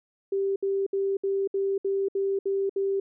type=tone bursts; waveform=sine; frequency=392 Hz; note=G4; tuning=in tune; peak=-23 dBFS; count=9; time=0.32-3 s; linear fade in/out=5 ms; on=240 ms; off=65 ms; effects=none